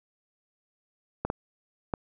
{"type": "clicks", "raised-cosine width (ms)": 1, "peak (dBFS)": -14, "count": 3, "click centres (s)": [1.25, 1.301, 1.938], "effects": []}